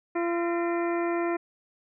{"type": "harmonic tone with a mistuned harmonic", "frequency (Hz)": 342.2, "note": "F4", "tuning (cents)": -35, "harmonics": [1, 2, 3, 4, 5, 6, 7], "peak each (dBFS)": [-26, -32, -36, -38, -40, -42, -43], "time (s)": [0.15, 1.37], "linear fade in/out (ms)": 10, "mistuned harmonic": 5, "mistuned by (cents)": 92, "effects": []}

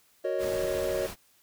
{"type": "chord", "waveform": "triangle", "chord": "D# minor seventh", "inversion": "first", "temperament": "equal", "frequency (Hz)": [370, 466.2, 554.4, 622.3], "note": ["F#4", "A#4", "C#5", "D#5"], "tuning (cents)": [0, 0, 0, 0], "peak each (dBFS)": [-31, -33, -29, -31], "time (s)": [0.24, 1.07], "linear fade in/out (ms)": 10}
{"type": "noise", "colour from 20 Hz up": "pink", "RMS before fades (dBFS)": -39, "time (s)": [0.38, 1.16], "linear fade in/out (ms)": 50}
{"effects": ["white hiss -64 dBFS RMS until 1.42 s"]}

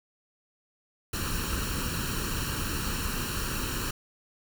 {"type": "noise with comb filter", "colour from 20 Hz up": "pink", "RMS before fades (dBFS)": -31, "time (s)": [1.13, 3.91], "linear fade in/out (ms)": 5, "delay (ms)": 0.71, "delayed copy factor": 0.75, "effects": []}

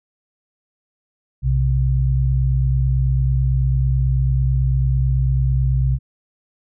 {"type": "tone pair together", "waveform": "sine", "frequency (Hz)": [61.74, 130.82], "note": ["B1", "C3"], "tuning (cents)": [0, 0], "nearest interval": "octave + minor second", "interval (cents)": 1300, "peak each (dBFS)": -17, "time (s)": [1.42, 5.99], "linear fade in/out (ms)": 50, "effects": []}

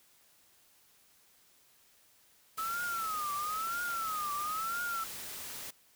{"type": "noise", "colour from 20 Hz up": "white", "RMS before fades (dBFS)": -43, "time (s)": [2.57, 5.71], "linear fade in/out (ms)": 10}
{"type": "tone with vibrato", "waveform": "sine", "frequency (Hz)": 1290, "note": "E6", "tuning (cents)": -38, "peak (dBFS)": -33, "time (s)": [2.58, 5.04], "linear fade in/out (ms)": 5, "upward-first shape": "triangle", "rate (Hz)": 1, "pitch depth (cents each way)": 190}
{"effects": ["white hiss -65 dBFS RMS until 5.95 s"]}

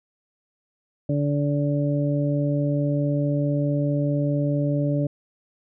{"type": "harmonic tone", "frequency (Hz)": 144.6, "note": "D3", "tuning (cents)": -27, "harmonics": [1, 2, 3, 4], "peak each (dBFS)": [-22, -25, -36, -28], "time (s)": [1.09, 5.07], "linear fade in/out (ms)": 5, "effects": []}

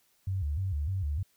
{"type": "tone with vibrato", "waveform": "sine", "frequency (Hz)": 83.6, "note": "E2", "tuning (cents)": 25, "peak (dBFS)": -28, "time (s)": [0.27, 1.23], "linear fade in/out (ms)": 5, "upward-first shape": "square", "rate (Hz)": 3.3, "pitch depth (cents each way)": 230, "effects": ["white hiss -69 dBFS RMS until 1.36 s"]}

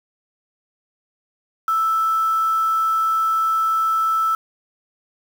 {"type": "tone with quantisation", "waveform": "sine", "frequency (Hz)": 1318.5, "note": "E6", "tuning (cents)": 0, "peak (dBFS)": -16, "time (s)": [1.68, 4.35], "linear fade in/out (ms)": 2, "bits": 6, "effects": []}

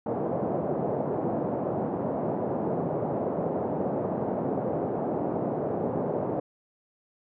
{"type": "band-pass noise", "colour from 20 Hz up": "white", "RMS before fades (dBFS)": -29, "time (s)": [0.06, 6.4], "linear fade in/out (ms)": 5, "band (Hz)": [120, 680], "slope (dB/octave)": 24, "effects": []}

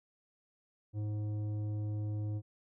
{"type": "tone with tanh clipping", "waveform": "sine", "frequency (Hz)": 105.4, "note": "G#2", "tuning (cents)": 26, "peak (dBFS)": -35, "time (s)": [0.93, 2.42], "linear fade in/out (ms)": 50, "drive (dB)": 10, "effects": []}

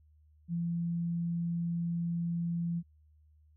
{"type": "tone", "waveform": "sine", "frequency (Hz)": 170, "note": "F3", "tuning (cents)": -46, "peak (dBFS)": -30, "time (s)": [0.48, 2.83], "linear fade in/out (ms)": 50, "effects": ["added 76 Hz sine -60 dBFS peak until 3.56 s"]}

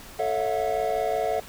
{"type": "chord", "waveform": "triangle", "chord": "F# minor seventh", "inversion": "first", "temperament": "equal with one note detuned", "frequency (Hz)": [440, 554.4, 659.3, 724.8], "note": ["A4", "C#5", "E5", "F#5"], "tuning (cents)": [0, 0, 0, -36], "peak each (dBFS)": [-27, -29, -26, -26], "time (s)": [0.19, 1.4], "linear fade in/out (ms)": 5, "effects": ["pink hiss -44 dBFS RMS until 1.48 s"]}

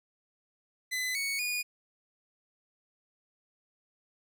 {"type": "tone with pitch steps", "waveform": "sawtooth", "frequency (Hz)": [2015, 2223, 2452], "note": ["B6", "C#7", "D#7"], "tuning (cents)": [34, 4, -26], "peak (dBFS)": -27, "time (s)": [0.91, 1.63], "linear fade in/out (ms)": 20, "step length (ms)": 240, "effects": []}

